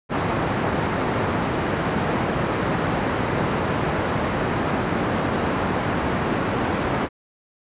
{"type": "band-pass noise", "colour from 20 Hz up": "pink", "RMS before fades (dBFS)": -23, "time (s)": [0.09, 7.09], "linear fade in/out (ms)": 50, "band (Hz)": [110, 1600], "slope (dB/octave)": 12, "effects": ["resampled to 8000 Hz"]}